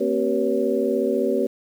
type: tone cluster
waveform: sine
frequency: 231.3 / 267.5 / 384.4 / 483.4 / 558 Hz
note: A#3 / C4 / G4 / B4 / C#5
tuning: -13 / +38 / -34 / -37 / +11 cents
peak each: -27 / -26 / -23 / -25 / -26 dBFS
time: 0-1.47 s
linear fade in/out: 10 ms
effects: 8-bit